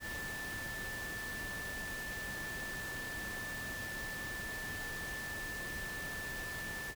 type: tone in noise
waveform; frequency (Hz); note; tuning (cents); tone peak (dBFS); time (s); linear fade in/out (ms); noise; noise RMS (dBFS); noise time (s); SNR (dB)
sine; 1760; A6; 0; -41; 0-6.95; 50; pink; -45; 0-6.95; +1
effects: none